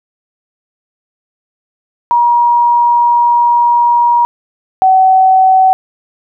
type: tone pair in turn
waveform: sine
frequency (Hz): 953 / 756.4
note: A#5 / F#5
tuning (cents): +38 / +38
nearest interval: major third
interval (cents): 400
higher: first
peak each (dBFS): -6 / -4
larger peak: second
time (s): 2.11-4.25 / 4.82-5.73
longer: first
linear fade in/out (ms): 0
effects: none